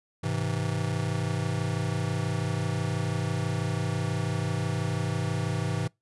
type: chord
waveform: square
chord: Ab augmented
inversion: none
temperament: just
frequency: 103.83 / 129.78 / 162.23 Hz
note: Ab2 / C3 / E3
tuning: 0 / -14 / -27 cents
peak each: -32 dBFS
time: 0.23-5.88 s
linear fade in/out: 10 ms
effects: noise-tail reverb RT60 0.2 s tail -26 dB re dry + resampled to 24000 Hz